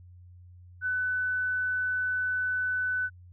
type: tone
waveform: sine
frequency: 1500 Hz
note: F#6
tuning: 23 cents sharp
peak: -26 dBFS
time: 0.81-3.1 s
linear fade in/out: 50 ms
effects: added 89 Hz sine -48 dBFS peak until 3.32 s